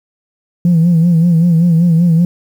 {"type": "tone with vibrato", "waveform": "sine", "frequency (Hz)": 168.7, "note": "E3", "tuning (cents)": 40, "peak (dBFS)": -5, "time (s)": [0.65, 2.25], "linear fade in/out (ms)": 2, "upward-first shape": "sine", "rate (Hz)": 5.2, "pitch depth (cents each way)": 80, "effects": ["tanh soft clip ceiling -4 dBFS", "7-bit"]}